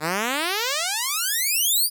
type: exponential sweep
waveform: 5% pulse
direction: up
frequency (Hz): 146.83 to 4978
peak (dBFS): -11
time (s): 0-1.9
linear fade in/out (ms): 50
effects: none